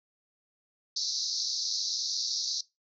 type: band-pass noise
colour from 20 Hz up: pink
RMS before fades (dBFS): -32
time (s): 0.96-2.61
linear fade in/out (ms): 5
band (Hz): 4000 to 6100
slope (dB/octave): 96
effects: noise-tail reverb RT60 0.2 s tail -20 dB re dry